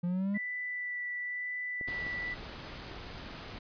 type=exponential sweep; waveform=triangle; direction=up; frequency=172.6 to 207.7 Hz; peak=-27 dBFS; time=0.03-0.38 s; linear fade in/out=10 ms
type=tone with vibrato; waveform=sine; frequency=1975.5 Hz; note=B6; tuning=in tune; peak=-34 dBFS; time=0.34-2.35 s; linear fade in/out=20 ms; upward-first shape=sine; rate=1 Hz; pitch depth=10 cents each way
type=clicks; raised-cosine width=2 ms; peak=-31 dBFS; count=4; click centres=1.812 / 1.886 / 2.066 / 2.913 s
type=noise; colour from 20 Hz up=pink; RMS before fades=-44 dBFS; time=1.87-3.59 s; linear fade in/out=10 ms
effects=resampled to 11025 Hz